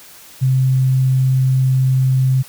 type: tone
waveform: sine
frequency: 130.81 Hz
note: C3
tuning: in tune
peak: -11 dBFS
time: 0.41-2.43 s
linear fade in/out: 20 ms
effects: white hiss -41 dBFS RMS until 2.48 s